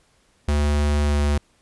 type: tone with pitch glide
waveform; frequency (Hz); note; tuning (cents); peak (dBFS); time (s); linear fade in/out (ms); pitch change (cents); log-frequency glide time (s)
square; 73.42 to 72.79; D2 to D2; 0 to -15; -18; 0.48-1.38; 5; -15; 1.05-1.15
effects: pink hiss -61 dBFS RMS until 1.61 s + resampled to 24000 Hz